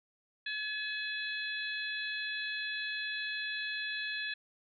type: harmonic tone with a mistuned harmonic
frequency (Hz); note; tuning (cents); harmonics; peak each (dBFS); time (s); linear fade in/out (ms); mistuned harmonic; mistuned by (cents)
853; G#5; +46; 2 / 3 / 4 / 5; -37 / -41 / -42 / -43; 0.46-4.34; 5; 5; -89
effects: none